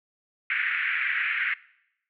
white band-pass noise, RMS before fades -27 dBFS, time 0.5-1.54 s, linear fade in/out 2 ms, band 1500 to 2400 Hz, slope 48 dB/octave, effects noise-tail reverb RT60 0.8 s tail -21 dB re dry

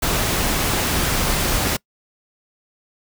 pink noise, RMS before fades -20 dBFS, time 0.02-1.77 s, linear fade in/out 10 ms, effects noise-tail reverb RT60 0.1 s tail -25 dB re dry

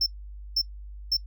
triangle tone bursts, 5350 Hz, E8, 25 cents sharp, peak -19 dBFS, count 3, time 0.01-1.169 s, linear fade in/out 5 ms, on 53 ms, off 500 ms, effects noise-tail reverb RT60 0.1 s tail -23 dB re dry + added 50 Hz sine -38 dBFS peak until 1.26 s

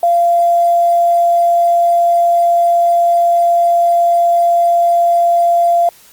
sine tone with quantisation, 689 Hz, F5, 24 cents flat, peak -8 dBFS, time 0.03-5.89 s, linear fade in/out 2 ms, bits 6, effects white hiss -44 dBFS RMS until 6.12 s + Opus 32 kbps

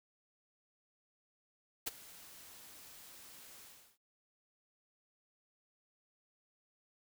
white noise with ADSR envelope, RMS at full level -35 dBFS, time 1.86-3.98 s, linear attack 14 ms, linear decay 21 ms, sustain -20 dB, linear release 360 ms, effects none

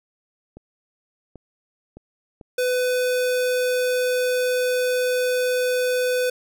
clicks, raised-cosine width 2 ms, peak -27 dBFS, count 4, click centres 0.57 / 1.357 / 1.97 / 2.412 s
square tone, 501 Hz, B4, 25 cents sharp, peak -20 dBFS, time 2.58-6.3 s, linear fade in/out 5 ms
effects none

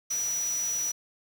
sine tone in noise, 5870 Hz, F#8, 15 cents flat, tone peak -27 dBFS, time 0.1-0.92 s, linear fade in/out 10 ms, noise white, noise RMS -40 dBFS, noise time 0.1-0.92 s, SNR +10 dB, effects none

